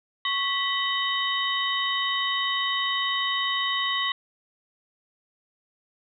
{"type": "tone cluster", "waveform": "sine", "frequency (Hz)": [1107, 1963, 3038, 3732], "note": ["C#6", "B6", "F#7", "A#7"], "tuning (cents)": [-3, -11, 45, 1], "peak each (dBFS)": -29, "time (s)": [0.25, 4.12], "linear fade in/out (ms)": 2, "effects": []}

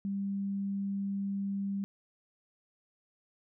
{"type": "tone", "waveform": "sine", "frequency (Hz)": 197.9, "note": "G3", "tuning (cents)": 17, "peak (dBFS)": -31, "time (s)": [0.05, 1.84], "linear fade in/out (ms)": 0, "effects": []}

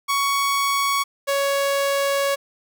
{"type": "tone pair in turn", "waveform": "sawtooth", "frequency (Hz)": [1117, 557.4], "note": ["C#6", "C#5"], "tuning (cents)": [13, 9], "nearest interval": "octave", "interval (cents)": 1204, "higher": "first", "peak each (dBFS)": -15, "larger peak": "neither", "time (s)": [[0.08, 1.04], [1.27, 2.36]], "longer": "second", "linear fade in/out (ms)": 20, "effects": []}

